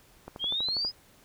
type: click train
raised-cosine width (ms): 1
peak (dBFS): -26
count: 8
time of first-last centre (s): 0.28-0.849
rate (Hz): 12.3
type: exponential sweep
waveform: sine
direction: up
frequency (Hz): 3136 to 5100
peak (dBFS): -27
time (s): 0.39-0.92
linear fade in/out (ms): 50
effects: pink hiss -59 dBFS RMS until 1.24 s